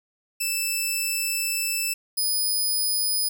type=tone pair in turn; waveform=10% pulse; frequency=2641 / 4999 Hz; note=E7 / D#8; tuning=+3 / +7 cents; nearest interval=major seventh; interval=1104 cents; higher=second; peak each=-15 dBFS; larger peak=neither; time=0.4-1.94 / 2.17-3.29 s; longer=first; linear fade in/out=10 ms; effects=none